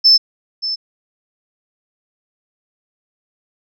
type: tone with echo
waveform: sine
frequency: 5274 Hz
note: E8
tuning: in tune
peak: -5 dBFS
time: 0.04-0.18 s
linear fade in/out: 20 ms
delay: 580 ms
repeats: 1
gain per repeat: -13 dB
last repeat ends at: 0.76 s
effects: tanh soft clip ceiling -1 dBFS